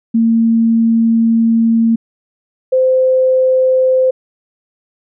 sine tone pair in turn, 227.9 / 517.3 Hz, A#3 / C5, -39 / -20 cents, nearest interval octave + major second, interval 1419 cents, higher second, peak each -8 dBFS, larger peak neither, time 0.14-1.96 / 2.72-4.11 s, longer first, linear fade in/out 10 ms, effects none

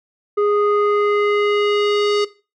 square tone with low-pass filter sweep, 413.2 Hz, G#4, 9 cents flat, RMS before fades -17 dBFS, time 0.37-2.25 s, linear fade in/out 10 ms, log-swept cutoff 980 to 4700 Hz, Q 1.9, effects noise-tail reverb RT60 0.3 s tail -17 dB re dry

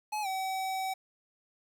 square tone with pitch glide, 850 to 761.7 Hz, G#5 to G5, +40 to -50 cents, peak -32 dBFS, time 0.12-0.94 s, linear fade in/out 10 ms, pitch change -190 cents, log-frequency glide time 0.22-0.27 s, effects 10-bit

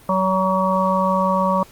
harmonic tone, 188.6 Hz, F#3, 33 cents sharp, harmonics 1 / 3 / 5 / 6, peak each -21 / -21 / -21 / -21 dBFS, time 0.09-1.63 s, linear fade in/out 2 ms, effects pink hiss -47 dBFS RMS until 1.71 s + Opus 32 kbps

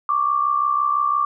sine tone pair together, 1108.8 / 1174.7 Hz, C#6 / D6, 0 / 0 cents, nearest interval minor second, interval 100 cents, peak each -22 / -18 dBFS, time 0.09-1.25 s, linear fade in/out 2 ms, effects none

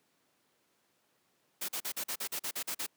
white noise bursts, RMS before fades -36 dBFS, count 11, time 1.61-2.866 s, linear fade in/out 10 ms, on 76 ms, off 42 ms, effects pink hiss -73 dBFS RMS until 2.96 s + high-pass 200 Hz 12 dB/octave

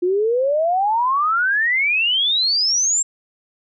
sine exponential sweep, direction up, 347.4 to 7600 Hz, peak -15 dBFS, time 0.02-3.03 s, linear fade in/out 10 ms, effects none

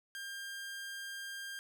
sawtooth tone, 1600 Hz, G6, 35 cents sharp, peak -38 dBFS, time 0.15-1.59 s, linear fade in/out 0 ms, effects none

